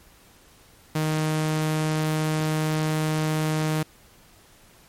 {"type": "tone", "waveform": "sawtooth", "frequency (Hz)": 155.56, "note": "D#3", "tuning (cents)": 0, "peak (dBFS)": -18, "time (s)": [0.95, 3.83], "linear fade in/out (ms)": 5, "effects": ["pink hiss -54 dBFS RMS until 4.88 s", "MP3 64 kbps"]}